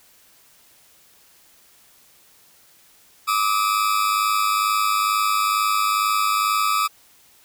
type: tone pair together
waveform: 40% pulse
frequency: 1174.7 / 1276.9 Hz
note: D6 / D#6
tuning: 0 / +44 cents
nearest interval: minor second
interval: 144 cents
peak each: -20 dBFS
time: 3.27-6.88 s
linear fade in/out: 20 ms
effects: white hiss -54 dBFS RMS until 7.44 s